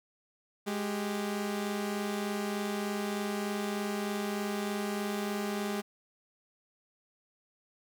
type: tone pair together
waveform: sawtooth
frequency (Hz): 207.7 / 392.1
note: G#3 / G4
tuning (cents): 0 / 0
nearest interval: major seventh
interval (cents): 1100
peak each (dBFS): -29 / -33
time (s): 0.66-5.82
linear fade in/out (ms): 20
effects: none